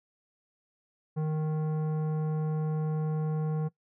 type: tone with tanh clipping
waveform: triangle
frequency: 155.1 Hz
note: D#3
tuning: 5 cents flat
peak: -29 dBFS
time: 1.16-3.69 s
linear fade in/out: 20 ms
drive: 17 dB
effects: noise-tail reverb RT60 0.1 s tail -20 dB re dry